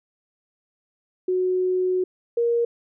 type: tone pair in turn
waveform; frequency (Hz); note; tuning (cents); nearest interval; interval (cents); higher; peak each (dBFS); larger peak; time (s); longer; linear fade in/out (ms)
sine; 367.9 / 470; F#4 / A#4; -10 / +14; major third; 424; second; -19 / -18; second; 1.28-2.04 / 2.37-2.65; first; 5
effects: none